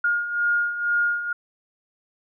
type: beating tone pair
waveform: sine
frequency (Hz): 1421 / 1423.1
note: F6 / F6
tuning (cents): +30 / +32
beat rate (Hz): 2.1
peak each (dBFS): -27 / -21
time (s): 0.04-1.33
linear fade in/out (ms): 5
effects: none